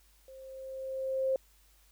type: tone with level ramp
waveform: sine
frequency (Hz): 529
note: C5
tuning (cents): +19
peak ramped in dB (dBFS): -48 to -25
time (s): 0.28-1.36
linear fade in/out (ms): 2
effects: added 50 Hz sine -63 dBFS peak until 1.91 s + white hiss -66 dBFS RMS until 1.91 s